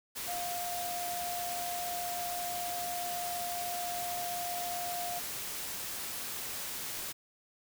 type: tone in noise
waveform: sine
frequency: 705 Hz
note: F5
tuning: 16 cents sharp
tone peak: -36 dBFS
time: 0.27-5.2 s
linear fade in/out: 20 ms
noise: white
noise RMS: -39 dBFS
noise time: 0.15-7.13 s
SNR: 0 dB
effects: none